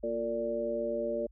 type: harmonic tone with a mistuned harmonic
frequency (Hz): 116.54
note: A#2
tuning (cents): 0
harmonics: 2 / 3 / 4 / 5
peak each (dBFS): -39 / -38 / -36 / -32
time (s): 0.03-1.27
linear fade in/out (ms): 10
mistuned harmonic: 4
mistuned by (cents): -43
effects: added 50 Hz sine -54 dBFS peak until 1.31 s